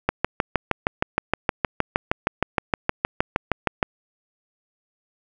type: click train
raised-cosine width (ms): 0.5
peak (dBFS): -3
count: 25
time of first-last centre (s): 0.09-3.828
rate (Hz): 6.42
effects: none